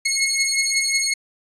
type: beating tone pair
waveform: 15% pulse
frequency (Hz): 2170 / 2175.5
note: C#7 / C#7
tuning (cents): -37 / -33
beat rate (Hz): 5.5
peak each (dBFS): -15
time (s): 0.05-1.14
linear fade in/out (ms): 10
effects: resampled to 24000 Hz